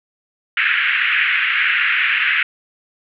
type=band-pass noise; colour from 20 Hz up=pink; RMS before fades=-17 dBFS; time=0.57-2.43 s; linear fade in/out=2 ms; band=1500 to 2800 Hz; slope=48 dB/octave; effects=none